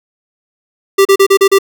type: tone bursts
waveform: square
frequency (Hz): 392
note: G4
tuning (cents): 0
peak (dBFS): -5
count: 6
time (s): 0.98-1.587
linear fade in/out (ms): 10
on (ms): 72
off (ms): 35
effects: none